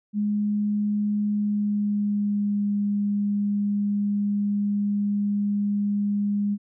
sine tone with pitch glide, 207.7 to 204.1 Hz, G#3 to G#3, 0 to -30 cents, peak -21 dBFS, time 0.13-6.58 s, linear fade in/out 50 ms, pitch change -30 cents, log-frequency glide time 1.29-2.69 s, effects none

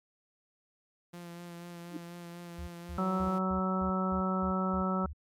sawtooth tone with vibrato, 172.7 Hz, F3, 19 cents flat, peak -39 dBFS, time 1.13-3.39 s, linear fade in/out 10 ms, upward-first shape sine, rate 4.1 Hz, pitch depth 19 cents each way
sine tone with exponential growth, 311.1 Hz, D#4, in tune, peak -31 dBFS, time 1.88-1.97 s, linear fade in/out 5 ms, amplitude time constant 18 ms
sine tone bursts, 73.42 Hz, D2, in tune, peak -38 dBFS, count 9, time 2.58-5.133 s, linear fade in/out 10 ms, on 97 ms, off 210 ms
harmonic tone, 187.6 Hz, F#3, 24 cents sharp, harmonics 1 / 2 / 3 / 4 / 5 / 6 / 7, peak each -30 / -39 / -38 / -41 / -41 / -44 / -34 dBFS, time 2.98-5.06 s, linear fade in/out 2 ms
effects MP3 96 kbps

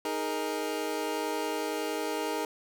25% pulse chord, D# suspended fourth, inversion none, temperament equal, 311.1 / 415.3 / 466.2 Hz, D#4 / G#4 / A#4, 0 / 0 / 0 cents, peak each -31 dBFS, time 0.05-2.45 s, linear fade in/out 2 ms, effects none

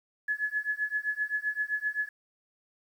sine tone with tremolo, 1705 Hz, G#6, 45 cents sharp, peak -24 dBFS, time 0.28-2.09 s, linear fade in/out 5 ms, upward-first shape triangle, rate 7.7 Hz, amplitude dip 100%, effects 10-bit

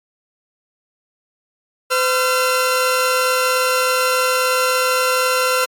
sawtooth tone pair together, 510 / 1365.9 Hz, C5 / F6, -44 / -39 cents, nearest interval octave + perfect fourth, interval 1705 cents, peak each -14 dBFS, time 1.9-5.66 s, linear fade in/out 20 ms, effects AAC 48 kbps

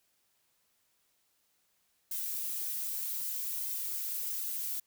violet noise with flanger, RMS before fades -36 dBFS, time 2.11-4.8 s, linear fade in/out 5 ms, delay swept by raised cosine 1.9 to 4.5 ms, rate 0.63 Hz, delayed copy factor +0.8, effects white hiss -74 dBFS RMS until 4.86 s

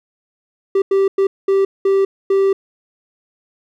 triangle tone bursts at uneven times, 390.1 Hz, G4, 8 cents flat, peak -9 dBFS, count 6, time 0.75-0.82 / 0.91-1.08 / 1.18-1.27 / 1.48-1.65 / 1.85-2.05 / 2.3-2.53 s, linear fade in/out 5 ms, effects none

